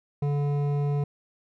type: tone with hard clipping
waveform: sine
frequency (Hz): 144.1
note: D3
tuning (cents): -33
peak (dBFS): -25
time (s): 0.22-1.04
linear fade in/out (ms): 5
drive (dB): 11
effects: none